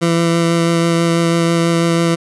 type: tone with vibrato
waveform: 20% pulse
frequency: 168 Hz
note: E3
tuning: 33 cents sharp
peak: -7 dBFS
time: 0.01-2.16 s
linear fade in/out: 20 ms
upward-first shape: sine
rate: 6.1 Hz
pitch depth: 11 cents each way
effects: resampled to 24000 Hz